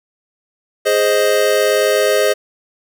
square chord, Ab major, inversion none, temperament equal, 415.3 / 523.3 / 622.3 Hz, Ab4 / C5 / Eb5, 0 / 0 / 0 cents, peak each -17 dBFS, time 0.85-2.34 s, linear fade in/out 20 ms, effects none

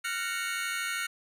sawtooth chord, Gb major seventh, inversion third, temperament just, 1387.5 / 1480 / 1850 / 2220 Hz, F6 / Gb6 / Bb6 / Db7, -12 / 0 / -14 / +2 cents, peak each -31 / -33 / -34 / -32 dBFS, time 0.04-1.07 s, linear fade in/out 10 ms, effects resampled to 32000 Hz

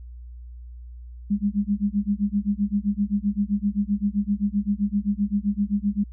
sine tone with tremolo, 203.7 Hz, G#3, 33 cents flat, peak -17 dBFS, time 1.3-6.04 s, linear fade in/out 10 ms, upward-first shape sine, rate 7.7 Hz, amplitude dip 100%, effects added 60 Hz sine -37 dBFS peak until 6.12 s

